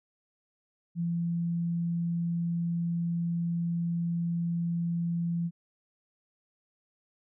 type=tone; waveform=sine; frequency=170 Hz; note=F3; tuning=46 cents flat; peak=-27 dBFS; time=0.95-5.51 s; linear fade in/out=50 ms; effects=none